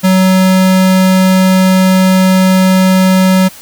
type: tone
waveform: square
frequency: 187.3 Hz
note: F#3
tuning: 21 cents sharp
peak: -6 dBFS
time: 0.03-3.49 s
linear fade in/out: 20 ms
effects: white hiss -34 dBFS RMS until 3.61 s